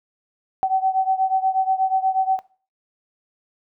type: beating tone pair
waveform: sine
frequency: 759 / 767.3 Hz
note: F#5 / G5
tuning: +44 / -37 cents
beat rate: 8.3 Hz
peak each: -20 / -21 dBFS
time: 0.63-2.39 s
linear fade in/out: 0 ms
effects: noise-tail reverb RT60 0.4 s tail -19 dB re dry